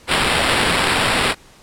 blue noise with sample-and-hold, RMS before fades -17 dBFS, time 0.07-1.35 s, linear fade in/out 50 ms, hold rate 6300 Hz, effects pink hiss -47 dBFS RMS until 1.62 s + low-pass 10000 Hz 12 dB/octave

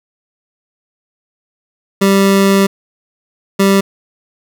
25% pulse tone bursts at uneven times, 196 Hz, G3, in tune, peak -4 dBFS, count 2, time 2.01-2.67 / 3.59-3.81 s, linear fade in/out 10 ms, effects none

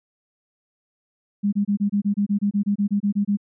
sine tone bursts, 203.2 Hz, G#3, 38 cents flat, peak -17 dBFS, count 16, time 1.43-3.372 s, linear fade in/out 20 ms, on 97 ms, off 26 ms, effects none

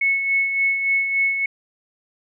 sine tone with tremolo, 2200 Hz, C#7, 14 cents flat, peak -15 dBFS, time 0.01-1.46 s, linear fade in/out 5 ms, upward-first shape sine, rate 3.5 Hz, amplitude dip 50%, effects none

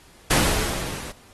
pink noise with level ramp, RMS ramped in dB -18 to -37 dBFS, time 0.3-1.12 s, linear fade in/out 10 ms, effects pink hiss -52 dBFS RMS until 1.33 s + AAC 32 kbps

